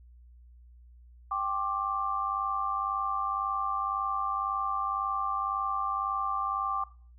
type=chord; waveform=sine; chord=G suspended fourth; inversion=none; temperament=equal with one note detuned; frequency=784 / 1072.8 / 1174.7 Hz; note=G5 / C6 / D6; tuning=0 / +43 / 0 cents; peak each=-35 / -34 / -30 dBFS; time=1.31-6.84 s; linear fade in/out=5 ms; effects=noise-tail reverb RT60 0.4 s tail -18 dB re dry + added 60 Hz sine -51 dBFS peak until 7.18 s